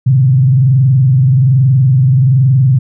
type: tone with frequency modulation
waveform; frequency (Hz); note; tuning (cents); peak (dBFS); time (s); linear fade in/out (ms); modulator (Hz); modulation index
sine; 131.1; C3; +4; -5; 0.06-2.79; 10; 21.2; 0.61
effects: none